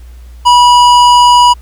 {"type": "tone with hard clipping", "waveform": "sine", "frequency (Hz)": 975, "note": "B5", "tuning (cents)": -23, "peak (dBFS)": -4, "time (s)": [0.45, 1.54], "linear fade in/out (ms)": 20, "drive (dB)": 13, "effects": ["added 60 Hz sine -29 dBFS peak until 1.61 s", "pink hiss -47 dBFS RMS until 1.61 s"]}